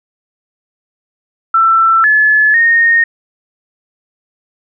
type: tone with pitch steps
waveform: sine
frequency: 1336 / 1719 / 1849 Hz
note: E6 / A6 / A#6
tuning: +23 / -41 / -15 cents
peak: -6 dBFS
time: 1.54-3.04 s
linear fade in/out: 5 ms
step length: 500 ms
effects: none